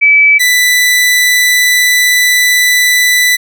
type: tone pair in turn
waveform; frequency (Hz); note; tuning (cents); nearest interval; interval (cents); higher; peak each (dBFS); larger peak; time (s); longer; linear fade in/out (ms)
sine / sawtooth; 2300 / 1984.4; D7 / B6; -37 / +8; minor third; 255; first; -3; neither; 0.01-0.39 / 0.39-3.37; second; 20
effects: none